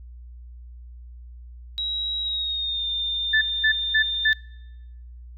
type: tone with pitch glide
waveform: sine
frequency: 3849 to 3612 Hz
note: B7 to A7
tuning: -45 to +45 cents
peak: -24 dBFS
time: 1.78-4.33 s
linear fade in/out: 0 ms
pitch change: -110 cents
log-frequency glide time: 2.21-2.86 s
type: tone bursts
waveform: sine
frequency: 1752 Hz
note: A6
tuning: 8 cents flat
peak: -16 dBFS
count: 4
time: 3.33-4.334 s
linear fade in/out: 10 ms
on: 86 ms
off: 220 ms
effects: noise-tail reverb RT60 1.0 s tail -24 dB re dry + added 60 Hz sine -39 dBFS peak until 5.37 s